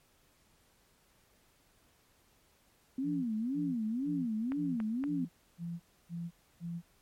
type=tone with vibrato; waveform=sine; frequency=251.5 Hz; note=B3; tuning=32 cents sharp; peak=-31 dBFS; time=2.98-5.25 s; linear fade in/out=5 ms; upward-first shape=sine; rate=2 Hz; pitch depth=270 cents each way
type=tone bursts; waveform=sine; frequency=170.2 Hz; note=F3; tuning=44 cents flat; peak=-36 dBFS; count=8; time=3.03-6.82 s; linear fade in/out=50 ms; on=220 ms; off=290 ms
type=clicks; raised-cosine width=0.5 ms; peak=-28 dBFS; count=3; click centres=4.52 / 4.802 / 5.039 s
effects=pink hiss -68 dBFS RMS until 7.01 s + MP3 64 kbps